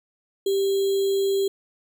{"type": "tone with sample-and-hold", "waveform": "sine", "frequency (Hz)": 392, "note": "G4", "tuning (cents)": 0, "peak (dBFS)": -19, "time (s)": [0.46, 1.48], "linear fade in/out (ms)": 5, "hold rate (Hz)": 3675, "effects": []}